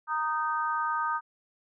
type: harmonic tone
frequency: 309.5 Hz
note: D#4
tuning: 9 cents flat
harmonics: 3 / 4 / 5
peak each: -31 / -29 / -34 dBFS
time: 0.07-1.21 s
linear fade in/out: 50 ms
effects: none